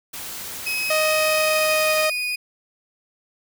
white noise, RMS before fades -33 dBFS, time 0.13-2.06 s, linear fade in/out 10 ms
35% pulse tone with pitch glide, 2545 to 2473 Hz, D#7 to D#7, +39 to -11 cents, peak -21 dBFS, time 0.66-2.36 s, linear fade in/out 10 ms, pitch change -50 cents, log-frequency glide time 1.1-2.02 s
sawtooth tone, 622.3 Hz, D#5, in tune, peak -15 dBFS, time 0.9-2.1 s, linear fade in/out 5 ms
effects none

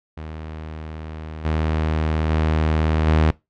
sawtooth tone with level steps, 78.4 Hz, D#2, 14 cents sharp, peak -27 / -15 / -13 / -10 dBFS, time 0.17-3.31 s, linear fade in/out 5 ms, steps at 1.44 / 2.29 / 3.06 s, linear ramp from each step 20 ms, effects noise-tail reverb RT60 0.2 s tail -21 dB re dry + low-pass 3000 Hz 12 dB/octave

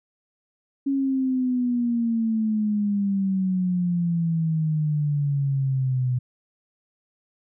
sine exponential sweep, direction down, 277.2 to 124.4 Hz, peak -20 dBFS, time 0.86-6.19 s, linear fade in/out 10 ms, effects none

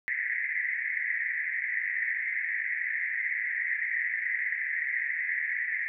pink band-pass noise, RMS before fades -31 dBFS, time 0.08-5.88 s, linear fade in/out 0 ms, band 1800 to 2100 Hz, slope 96 dB/octave, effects none

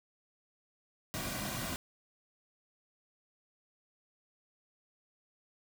pink noise with comb filter, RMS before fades -38 dBFS, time 1.14-1.76 s, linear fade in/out 0 ms, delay 2.3 ms, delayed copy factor -0.65, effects none

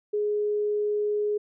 sine tone, 417.5 Hz, G#4, 9 cents sharp, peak -23 dBFS, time 0.13-1.38 s, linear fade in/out 10 ms, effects none

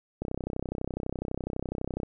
click train, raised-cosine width 2 ms, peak -18 dBFS, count 59, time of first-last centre 0.22-2.033 s, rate 32 Hz, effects none

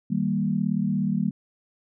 sine chord, Eb major, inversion none, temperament equal with one note detuned, 157.19 / 196 / 233.1 Hz, Eb3 / G3 / Bb3, +18 / 0 / 0 cents, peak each -28 / -24 / -27 dBFS, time 0.1-1.31 s, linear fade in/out 10 ms, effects none

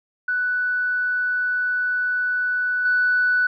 sine tone with level steps, 1486 Hz, F#6, 7 cents sharp, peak -19 / -15 dBFS, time 0.28-3.47 s, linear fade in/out 5 ms, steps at 2.85 s, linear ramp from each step 5 ms, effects tanh soft clip ceiling -11 dBFS

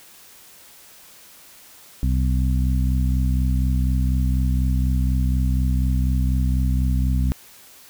harmonic tone, 64.1 Hz, C2, 35 cents flat, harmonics 1 / 2 / 3 / 4, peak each -18 / -24 / -28 / -30 dBFS, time 2.03-7.32 s, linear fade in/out 0 ms, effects white hiss -47 dBFS RMS until 7.89 s

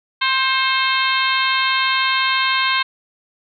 harmonic tone with a mistuned harmonic, 526 Hz, C5, 9 cents sharp, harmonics 2 / 3 / 4 / 5 / 6 / 7 / 8, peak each -20 / -22 / -23 / -24 / -25 / -25 / -26 dBFS, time 0.21-2.83 s, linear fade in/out 10 ms, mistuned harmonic 4, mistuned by +35 cents, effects none

